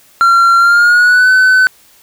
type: tone with pitch glide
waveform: triangle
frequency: 1372 to 1513.6 Hz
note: F6 to F#6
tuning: -31 to +39 cents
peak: -3 dBFS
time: 0.21-1.67 s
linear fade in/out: 0 ms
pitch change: +170 cents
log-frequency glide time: 0.58-1.31 s
effects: white hiss -46 dBFS RMS until 2.02 s